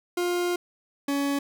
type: tone pair in turn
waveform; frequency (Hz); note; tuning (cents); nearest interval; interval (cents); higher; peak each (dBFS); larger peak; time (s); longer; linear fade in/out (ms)
40% pulse; 352.9 / 281.2; F4 / C#4; +18 / +25; major third; 393; first; -23; neither; 0.17-0.56 / 1.08-1.39; first; 5
effects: none